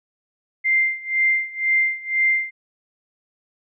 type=tone with tremolo; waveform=sine; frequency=2093 Hz; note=C7; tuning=in tune; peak=-14 dBFS; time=0.64-2.51 s; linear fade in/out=20 ms; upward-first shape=sine; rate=2 Hz; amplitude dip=90%; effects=none